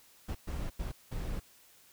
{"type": "noise bursts at uneven times", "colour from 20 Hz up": "brown", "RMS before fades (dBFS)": -36, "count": 4, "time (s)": [[0.28, 0.35], [0.47, 0.7], [0.79, 0.92], [1.11, 1.4]], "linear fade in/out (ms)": 10, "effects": ["white hiss -61 dBFS RMS until 1.92 s"]}